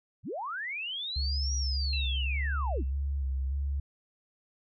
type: linear two-way sweep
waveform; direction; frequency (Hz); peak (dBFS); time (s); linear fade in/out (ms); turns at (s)
sine; up then down; 64.6 to 5810 to 111.6; -33; 0.23-2.85; 50; 1.55
type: tone with vibrato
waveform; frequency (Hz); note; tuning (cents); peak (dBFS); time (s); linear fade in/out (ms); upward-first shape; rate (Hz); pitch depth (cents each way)
sine; 68.2; C#2; -28; -28; 1.16-3.8; 5; square; 1.7; 41
type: tone with exponential decay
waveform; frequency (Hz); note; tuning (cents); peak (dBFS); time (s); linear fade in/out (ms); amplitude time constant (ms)
sine; 2681; E7; +29; -34; 1.93-2.9; 2; 210
effects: none

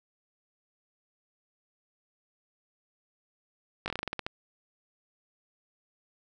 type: slowing click train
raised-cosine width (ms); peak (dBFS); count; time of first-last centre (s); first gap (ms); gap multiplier
0.3; -16; 11; 3.86-4.265; 19; 1.16
effects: none

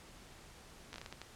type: slowing click train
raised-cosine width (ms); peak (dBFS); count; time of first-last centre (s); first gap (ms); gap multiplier
0.2; -28; 8; 0.93-1.216; 12; 1.4
effects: pink hiss -56 dBFS RMS until 1.35 s + low-pass 10000 Hz 12 dB/octave

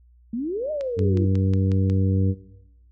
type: exponential two-way sweep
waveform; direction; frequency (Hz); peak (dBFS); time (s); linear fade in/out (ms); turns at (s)
sine; up then down; 217.6 to 627 to 322.9; -24; 0.33-1.25; 5; 0.71
type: click train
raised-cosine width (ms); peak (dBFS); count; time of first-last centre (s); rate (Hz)
0.2; -22; 7; 0.81-1.899; 5.51
type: harmonic tone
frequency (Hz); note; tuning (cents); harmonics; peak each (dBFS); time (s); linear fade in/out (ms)
95.7; G2; -41; 1 / 2 / 3 / 4 / 5; -19 / -26 / -29 / -36 / -34; 0.96-2.35; 50
effects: noise-tail reverb RT60 0.9 s tail -17 dB re dry + added 60 Hz sine -51 dBFS peak until 2.91 s

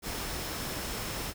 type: tone in noise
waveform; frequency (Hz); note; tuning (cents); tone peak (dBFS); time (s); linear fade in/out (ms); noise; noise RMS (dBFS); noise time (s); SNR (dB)
sine; 5280; E8; +2; -47; 0.02-1.34; 50; pink; -36; 0.02-1.34; -14
effects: none

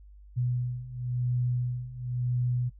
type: beating tone pair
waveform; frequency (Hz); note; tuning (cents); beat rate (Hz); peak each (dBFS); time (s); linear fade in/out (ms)
sine; 122.9 / 123.86; B2 / B2; -8 / +5; 0.96; -32 / -29; 0.36-2.7; 20
effects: noise-tail reverb RT60 0.1 s tail -20 dB re dry + added 50 Hz sine -48 dBFS peak until 2.79 s

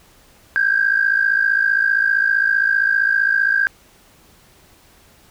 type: tone pair together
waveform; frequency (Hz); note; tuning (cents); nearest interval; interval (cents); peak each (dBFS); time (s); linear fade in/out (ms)
sine; 1568 / 1623.3; G6 / G#6; 0 / -40; minor second; 60; -16; 0.56-3.67; 0
effects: tanh soft clip ceiling -6 dBFS + pink hiss -51 dBFS RMS until 5.3 s

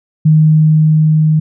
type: tone with level ramp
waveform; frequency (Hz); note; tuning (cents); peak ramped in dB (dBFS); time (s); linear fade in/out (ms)
sine; 155.56; D#3; 0; -4 to -7; 0.25-1.4; 10
effects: none

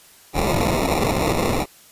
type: noise with sample-and-hold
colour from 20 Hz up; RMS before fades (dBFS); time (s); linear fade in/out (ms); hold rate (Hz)
white; -20; 0.33-1.66; 50; 1575
effects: white hiss -49 dBFS RMS until 1.91 s + resampled to 32000 Hz

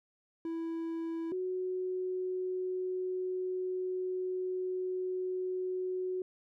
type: tone pair in turn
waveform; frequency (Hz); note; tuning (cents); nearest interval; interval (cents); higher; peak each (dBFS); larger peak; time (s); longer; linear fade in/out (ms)
triangle / sine; 329.6 / 369; E4 / F#4; 0 / -5; major second; 195; second; -32 / -32; neither; 0.45-1.32 / 1.32-6.22; second; 2
effects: none

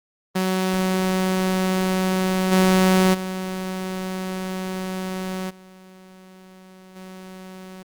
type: tone with level steps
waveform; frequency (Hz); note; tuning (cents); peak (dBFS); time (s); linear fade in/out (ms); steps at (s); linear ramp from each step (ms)
sawtooth; 186.9; F#3; +18; -15 / -10 / -22 / -40 / -33; 0.35-7.83; 10; 2.51 / 3.13 / 5.49 / 6.95; 20
effects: Opus 24 kbps

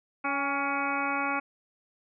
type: harmonic tone with a mistuned harmonic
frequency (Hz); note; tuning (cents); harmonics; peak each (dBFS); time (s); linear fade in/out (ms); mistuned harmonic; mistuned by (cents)
280.6; C#4; +21; 1 / 2 / 3 / 4 / 5 / 6 / 7 / 8 / 9; -35 / -39 / -33 / -33 / -33 / -44 / -44 / -35 / -37; 0.24-1.4; 10; 3; -32
effects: none

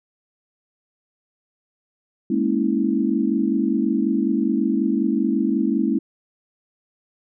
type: chord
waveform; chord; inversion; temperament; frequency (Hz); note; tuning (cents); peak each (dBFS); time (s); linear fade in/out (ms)
sine; A# half-diminished seventh; third; equal with one note detuned; 207.7 / 233.1 / 277.2 / 326.4; G#3 / A#3 / C#4 / E4; 0 / 0 / 0 / -17; -23; 2.3-5.99; 5
effects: none

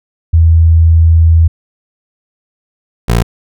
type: tone pair in turn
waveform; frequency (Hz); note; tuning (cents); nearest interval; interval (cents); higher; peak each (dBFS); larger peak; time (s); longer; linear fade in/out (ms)
sine / 20% pulse; 82 / 57.98; E2 / A#1; -9 / -9; tritone; 600; first; -3; neither; 0.33-1.48 / 3.08-3.23; first; 10
effects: none

